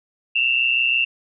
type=tone pair together; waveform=sine; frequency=2654 / 2780 Hz; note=E7 / F7; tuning=+11 / -9 cents; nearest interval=minor second; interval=80 cents; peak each=-19 dBFS; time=0.35-1.05 s; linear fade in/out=10 ms; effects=none